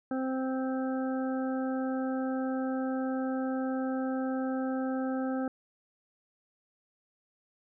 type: harmonic tone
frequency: 261.6 Hz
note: C4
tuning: in tune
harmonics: 1 / 2 / 3 / 5 / 6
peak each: -30 / -36 / -40 / -44 / -46 dBFS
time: 0.11-5.48 s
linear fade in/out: 2 ms
effects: none

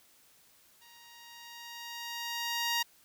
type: tone with level ramp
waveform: 10% pulse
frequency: 940 Hz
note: A#5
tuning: 14 cents sharp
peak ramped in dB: -48 to -19 dBFS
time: 0.81-2.83 s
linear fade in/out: 10 ms
effects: white hiss -63 dBFS RMS until 3.04 s

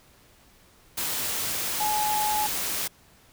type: tone in noise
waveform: sine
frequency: 847 Hz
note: G#5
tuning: 34 cents sharp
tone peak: -24 dBFS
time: 1.8-2.47 s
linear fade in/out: 10 ms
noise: white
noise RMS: -29 dBFS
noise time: 0.97-2.88 s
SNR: +2 dB
effects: pink hiss -57 dBFS RMS until 3.32 s

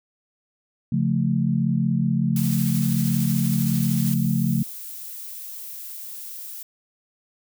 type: chord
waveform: sine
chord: Db augmented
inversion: none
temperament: equal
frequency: 138.59 / 174.61 / 220 Hz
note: Db3 / F3 / A3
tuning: 0 / 0 / 0 cents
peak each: -23 dBFS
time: 0.92-4.63 s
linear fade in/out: 5 ms
type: noise with tremolo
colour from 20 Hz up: blue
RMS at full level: -31 dBFS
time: 2.36-4.14 s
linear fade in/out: 2 ms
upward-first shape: sine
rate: 13 Hz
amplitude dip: 25%
type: noise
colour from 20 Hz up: violet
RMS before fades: -36 dBFS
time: 4.06-6.63 s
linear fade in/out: 5 ms
effects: none

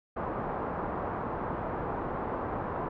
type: low-pass noise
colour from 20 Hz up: white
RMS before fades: -34 dBFS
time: 0.16-2.89 s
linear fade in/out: 10 ms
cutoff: 1100 Hz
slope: 24 dB/octave
effects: none

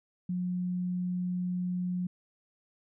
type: tone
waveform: sine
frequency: 180 Hz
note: F#3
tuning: 47 cents flat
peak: -29 dBFS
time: 0.29-2.07 s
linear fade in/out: 5 ms
effects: none

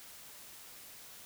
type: silence
effects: white hiss -52 dBFS RMS until 1.25 s

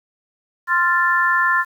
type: chord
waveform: sine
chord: F major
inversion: second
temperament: equal with one note detuned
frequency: 1046.5 / 1385.7 / 1760 Hz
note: C6 / F6 / A6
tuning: 0 / -14 / 0 cents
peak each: -19 / -20 / -17 dBFS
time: 0.67-1.65 s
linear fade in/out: 50 ms
effects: 8-bit

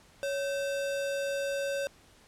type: tone with sample-and-hold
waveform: sine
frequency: 557 Hz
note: C#5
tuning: 8 cents sharp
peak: -29 dBFS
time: 0.23-1.87 s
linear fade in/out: 0 ms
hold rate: 2100 Hz
effects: pink hiss -59 dBFS RMS until 2.27 s + low-pass 10000 Hz 12 dB/octave

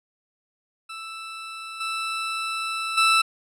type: tone with level steps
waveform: 20% pulse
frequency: 1322 Hz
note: E6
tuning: 5 cents sharp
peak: -29 / -21 / -11 dBFS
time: 0.89-3.22 s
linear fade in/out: 10 ms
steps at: 1.8 / 2.97 s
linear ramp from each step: 10 ms
effects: low-pass 9000 Hz 12 dB/octave

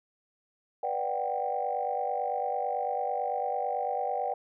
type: chord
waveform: sine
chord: G major seventh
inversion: first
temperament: just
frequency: 490 / 588 / 735 / 784 Hz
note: B4 / D5 / F#5 / G5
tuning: -14 / +2 / -12 / 0 cents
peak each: -35 / -35 / -33 / -31 dBFS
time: 0.83-4.34 s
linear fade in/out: 5 ms
effects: tanh soft clip ceiling -18 dBFS

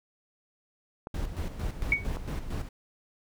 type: clicks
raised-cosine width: 1 ms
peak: -23 dBFS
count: 2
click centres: 1.071 / 2.17 s
type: noise with tremolo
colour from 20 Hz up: brown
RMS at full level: -31 dBFS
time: 1.14-2.69 s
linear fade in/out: 5 ms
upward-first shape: square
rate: 4.4 Hz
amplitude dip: 60%
type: tone with exponential decay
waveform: sine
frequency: 2238 Hz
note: C#7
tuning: 16 cents sharp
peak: -17 dBFS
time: 1.92-2.06 s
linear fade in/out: 2 ms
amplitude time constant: 30 ms
effects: none

